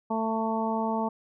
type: harmonic tone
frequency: 222.6 Hz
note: A3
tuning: 20 cents sharp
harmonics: 1 / 2 / 3 / 4 / 5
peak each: -29 / -34 / -33 / -30 / -37 dBFS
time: 0.1-1.09 s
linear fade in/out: 10 ms
effects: none